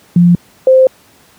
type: tone pair in turn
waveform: sine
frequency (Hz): 174.5 / 521.4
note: F3 / C5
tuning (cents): -1 / -6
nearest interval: octave + perfect fifth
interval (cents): 1895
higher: second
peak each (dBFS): -3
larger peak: neither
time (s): 0.16-0.35 / 0.67-0.87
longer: second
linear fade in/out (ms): 2
effects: pink hiss -46 dBFS RMS until 1.38 s + high-pass 100 Hz 12 dB/octave